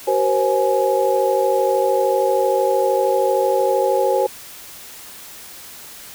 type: tone cluster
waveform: sine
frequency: 380.4 / 478 / 531 / 838 Hz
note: F#4 / A#4 / C5 / G#5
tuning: +48 / +43 / +25 / +15 cents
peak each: -21 / -21 / -18 / -21 dBFS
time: 0.07-4.27 s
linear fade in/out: 10 ms
effects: white hiss -38 dBFS RMS until 6.14 s